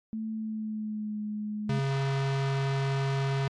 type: tone with pitch glide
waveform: sine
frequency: 220 to 210.9 Hz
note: A3 to G#3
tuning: 0 to +27 cents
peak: -31 dBFS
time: 0.13-1.79 s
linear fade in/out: 0 ms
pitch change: -73 cents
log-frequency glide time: 0.31-1.19 s
type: tone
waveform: square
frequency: 136.6 Hz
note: C#3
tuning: 25 cents flat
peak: -27 dBFS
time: 1.69-3.48 s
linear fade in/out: 5 ms
effects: low-pass 5000 Hz 12 dB/octave + AAC 32 kbps